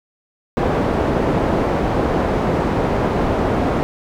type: low-pass noise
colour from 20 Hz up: white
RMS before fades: -18 dBFS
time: 0.57-3.83 s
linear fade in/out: 0 ms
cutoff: 610 Hz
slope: 12 dB/octave
effects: none